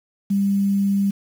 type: tone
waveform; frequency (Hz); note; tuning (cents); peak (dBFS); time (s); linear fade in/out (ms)
sine; 198.6; G3; +23; -16; 0.3-1.11; 10
effects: 7-bit